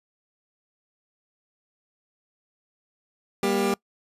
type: tone cluster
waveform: 25% pulse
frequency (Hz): 197.9 / 238 / 396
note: G3 / A#3 / G4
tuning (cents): +17 / +36 / +18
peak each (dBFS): -23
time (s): 3.43-3.74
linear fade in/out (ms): 2
effects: noise-tail reverb RT60 0.1 s tail -24 dB re dry + resampled to 32000 Hz